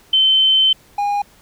sine / triangle tone pair in turn, 3080 / 815.8 Hz, G7 / G#5, -31 / -31 cents, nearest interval octave + major seventh, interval 2300 cents, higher first, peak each -10 / -14 dBFS, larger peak first, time 0.13-0.73 / 0.98-1.22 s, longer first, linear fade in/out 5 ms, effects pink hiss -50 dBFS RMS until 1.41 s

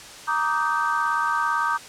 sine chord, Eb major seventh, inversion second, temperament just, 933.4 / 1166.7 / 1244.5 / 1555.6 Hz, Bb5 / D6 / Eb6 / G6, +2 / -12 / 0 / -14 cents, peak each -26 dBFS, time 0.27-1.78 s, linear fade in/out 20 ms, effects white hiss -41 dBFS RMS until 1.88 s + low-pass 8000 Hz 12 dB/octave

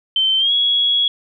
sine tone with pitch glide, 3097 to 3339 Hz, G7 to G#7, -22 to +9 cents, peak -13 dBFS, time 0.16-1.08 s, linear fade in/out 2 ms, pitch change +131 cents, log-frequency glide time 0.38-0.52 s, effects none

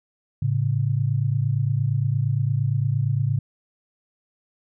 sine tone pair together, 109.91 / 138.59 Hz, A2 / C#3, -1 / 0 cents, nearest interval major third, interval 401 cents, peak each -22 dBFS, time 0.42-3.39 s, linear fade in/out 5 ms, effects none

